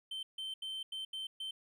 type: tone bursts at uneven times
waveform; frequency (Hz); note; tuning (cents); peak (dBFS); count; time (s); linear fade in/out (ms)
triangle; 3102; G7; -19; -37; 6; 0.11-0.23 / 0.38-0.54 / 0.62-0.83 / 0.92-1.05 / 1.13-1.27 / 1.4-1.51; 5
effects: none